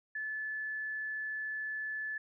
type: tone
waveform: sine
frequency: 1733 Hz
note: A6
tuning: 27 cents flat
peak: -35 dBFS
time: 0.15-2.18 s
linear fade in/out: 5 ms
effects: none